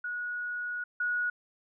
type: tone pair in turn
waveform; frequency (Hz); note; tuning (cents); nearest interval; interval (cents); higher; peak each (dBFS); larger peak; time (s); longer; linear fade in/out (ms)
sine; 1457 / 1457; F#6 / F#6; -27 / -27; unison; 0; neither; -32 / -27; second; 0.04-0.84 / 1-1.3; first; 5
effects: none